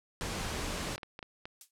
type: noise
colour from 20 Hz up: pink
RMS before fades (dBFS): -36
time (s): 0.21-0.96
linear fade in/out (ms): 0
type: clicks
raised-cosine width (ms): 0.3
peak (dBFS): -26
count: 5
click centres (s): 0.98 / 1.032 / 1.191 / 1.228 / 1.455
type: noise with exponential decay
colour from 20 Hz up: violet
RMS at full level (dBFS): -37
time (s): 1.61-1.71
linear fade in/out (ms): 2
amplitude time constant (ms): 21
effects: low-pass 9000 Hz 12 dB/octave